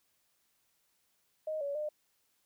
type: tone with pitch steps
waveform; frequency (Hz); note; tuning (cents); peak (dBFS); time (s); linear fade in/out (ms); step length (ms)
sine; 623 / 566 / 604; D#5 / C#5 / D5; +2 / +36 / +48; -33; 1.47-1.89; 5; 140
effects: white hiss -75 dBFS RMS until 2.45 s